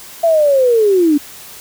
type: linear sweep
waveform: sine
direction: down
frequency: 680 to 281.5 Hz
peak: -8 dBFS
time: 0.23-1.18 s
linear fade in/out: 10 ms
effects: white hiss -35 dBFS RMS until 1.6 s